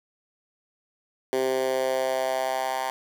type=tone with high-pass filter sweep; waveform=10% pulse; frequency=130.81 Hz; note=C3; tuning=in tune; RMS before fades=-26 dBFS; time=1.33-2.9 s; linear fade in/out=0 ms; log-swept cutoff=380 to 890 Hz; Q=3; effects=none